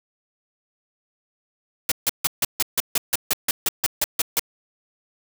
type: noise bursts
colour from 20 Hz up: white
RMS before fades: -20 dBFS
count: 15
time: 1.89-4.395 s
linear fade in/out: 2 ms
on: 27 ms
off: 150 ms
effects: none